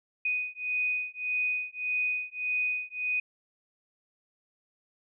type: beating tone pair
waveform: sine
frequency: 2489 / 2490.7 Hz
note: D#7 / D#7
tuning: 0 / +1 cents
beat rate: 1.7 Hz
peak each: -31 dBFS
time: 0.25-3.2 s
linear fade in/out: 5 ms
effects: none